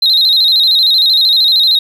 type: tone with vibrato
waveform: sine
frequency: 3930 Hz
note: B7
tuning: 9 cents flat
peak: -5 dBFS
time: 0.02-1.79 s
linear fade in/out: 5 ms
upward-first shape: square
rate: 13 Hz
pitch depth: 71 cents each way
effects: tanh soft clip ceiling -4 dBFS + 7-bit